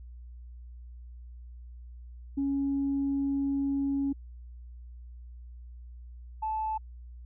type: tone pair in turn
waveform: sine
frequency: 277.2 / 872 Hz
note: C#4 / A5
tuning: 0 / -16 cents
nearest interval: octave + minor sixth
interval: 1984 cents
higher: second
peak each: -25 / -28 dBFS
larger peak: first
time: 2.37-4.13 / 6.42-6.78 s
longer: first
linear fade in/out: 10 ms
effects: tanh soft clip ceiling -22 dBFS + added 60 Hz sine -43 dBFS peak until 7.25 s